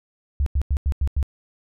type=tone bursts; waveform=sine; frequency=69.9 Hz; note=C#2; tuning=15 cents sharp; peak=-17 dBFS; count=6; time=0.4-1.228 s; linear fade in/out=0 ms; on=63 ms; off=90 ms; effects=none